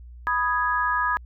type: chord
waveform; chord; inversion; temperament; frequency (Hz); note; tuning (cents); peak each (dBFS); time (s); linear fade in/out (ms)
sine; G# minor; first; equal; 987.8 / 1244.5 / 1661.2; B5 / D#6 / G#6; 0 / 0 / 0; -25; 0.27-1.17; 0
effects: added 60 Hz sine -40 dBFS peak until 1.25 s